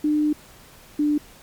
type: tone pair in turn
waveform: sine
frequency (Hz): 300.8 / 296.5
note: D4 / D4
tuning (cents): +42 / +17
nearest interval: unison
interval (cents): 25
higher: first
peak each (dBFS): -17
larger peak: neither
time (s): 0.04-0.33 / 0.99-1.18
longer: first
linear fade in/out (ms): 5
effects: pink hiss -48 dBFS RMS until 1.42 s + MP3 96 kbps